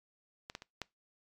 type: clicks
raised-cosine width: 0.2 ms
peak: -26 / -23 / -30 / -20 dBFS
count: 4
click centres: 0.499 / 0.551 / 0.621 / 0.817 s
effects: noise-tail reverb RT60 0.2 s tail -23 dB re dry + AAC 64 kbps